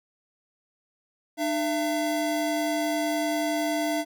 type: tone pair together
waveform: square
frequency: 301.8 / 674 Hz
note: D4 / E5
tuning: +47 / +38 cents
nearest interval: octave + major second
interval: 1391 cents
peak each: -28 dBFS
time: 1.37-4.05 s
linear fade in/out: 50 ms
effects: none